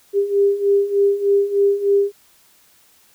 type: beating tone pair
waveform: sine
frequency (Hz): 398.3 / 401.6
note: G4 / G4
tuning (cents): +28 / +42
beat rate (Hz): 3.3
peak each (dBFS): -19 / -15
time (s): 0.13-2.12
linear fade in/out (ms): 50
effects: white hiss -54 dBFS RMS until 3.14 s